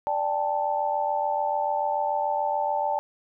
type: chord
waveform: sine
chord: D suspended fourth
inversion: none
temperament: equal with one note detuned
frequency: 587.3 / 793.1 / 880 Hz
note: D5 / G5 / A5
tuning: 0 / +20 / 0 cents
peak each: -29 / -28 / -26 dBFS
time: 0.07-2.99 s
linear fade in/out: 0 ms
effects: none